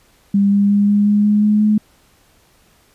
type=tone with pitch steps; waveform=sine; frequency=199.8 / 201.5 / 203.3 / 205.1 / 206.8 / 208.6 / 210.5 / 212.3 Hz; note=G3 / G3 / G#3 / G#3 / G#3 / G#3 / G#3 / G#3; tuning=+33 / +48 / -37 / -21 / -7 / +8 / +24 / +38 cents; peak=-10 dBFS; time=0.34-1.78 s; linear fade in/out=5 ms; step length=180 ms; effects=pink hiss -54 dBFS RMS until 2.94 s + resampled to 32000 Hz